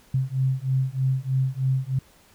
sine beating tone pair, 130.4 / 133.6 Hz, C3 / C3, -5 / +36 cents, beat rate 3.2 Hz, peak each -24 dBFS, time 0.14-1.99 s, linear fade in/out 5 ms, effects pink hiss -56 dBFS RMS until 2.34 s

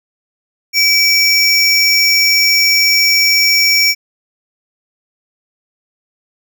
square tone pair together, 2300 / 5494 Hz, D7 / F8, -37 / -29 cents, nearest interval octave + minor third, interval 1508 cents, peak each -12 dBFS, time 0.73-3.95 s, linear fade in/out 50 ms, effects none

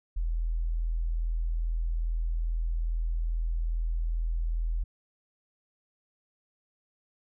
sine tone, 41.2 Hz, E1, in tune, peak -26 dBFS, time 0.16-4.84 s, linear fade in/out 10 ms, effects none

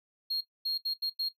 triangle tone bursts at uneven times, 4253 Hz, C8, 27 cents sharp, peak -27 dBFS, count 5, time 0.3-0.41 / 0.65-0.78 / 0.85-0.94 / 1.02-1.1 / 1.19-1.29 s, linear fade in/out 10 ms, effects noise-tail reverb RT60 0.1 s tail -18 dB re dry

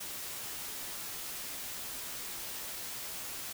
white noise with comb filter, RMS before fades -41 dBFS, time 0-3.53 s, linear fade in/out 10 ms, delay 13 ms, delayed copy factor -0.5, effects none

